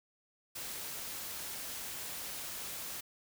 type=noise; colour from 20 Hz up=white; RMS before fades=-42 dBFS; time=0.55-3.01 s; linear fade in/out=10 ms; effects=none